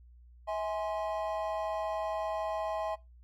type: chord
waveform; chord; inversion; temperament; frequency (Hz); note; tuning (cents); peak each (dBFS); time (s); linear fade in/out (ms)
triangle; E augmented; none; equal with one note detuned; 645.3 / 830.6 / 1046.5; E5 / G#5 / B#5; -37 / 0 / 0; -32 / -35 / -38; 0.47-2.96; 20
effects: noise-tail reverb RT60 0.2 s tail -18 dB re dry + added 60 Hz sine -53 dBFS peak until 3.23 s